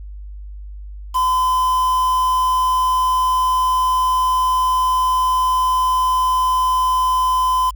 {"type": "tone with quantisation", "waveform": "triangle", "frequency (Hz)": 1020, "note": "C6", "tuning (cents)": -44, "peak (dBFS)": -12, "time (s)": [1.14, 7.71], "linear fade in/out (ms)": 20, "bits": 5, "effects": ["added 50 Hz sine -30 dBFS peak until 7.75 s"]}